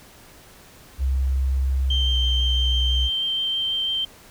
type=tone with pitch glide; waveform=sine; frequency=66.3 to 62.72 Hz; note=C2 to B1; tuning=+23 to +27 cents; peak=-18 dBFS; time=0.98-3.1 s; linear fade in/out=50 ms; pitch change=-96 cents; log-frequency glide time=1.95-2.14 s
type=tone with vibrato; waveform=sine; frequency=3136 Hz; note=G7; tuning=in tune; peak=-21 dBFS; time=1.9-4.05 s; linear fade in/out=5 ms; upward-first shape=triangle; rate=6.1 Hz; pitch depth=9 cents each way
effects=tanh soft clip ceiling -11 dBFS + pink hiss -48 dBFS RMS until 4.3 s